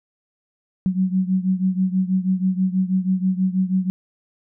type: beating tone pair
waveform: sine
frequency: 185 / 191.2 Hz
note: F#3 / G3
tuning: 0 / -43 cents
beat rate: 6.2 Hz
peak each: -19 / -22 dBFS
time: 0.86-3.9 s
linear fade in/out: 0 ms
effects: none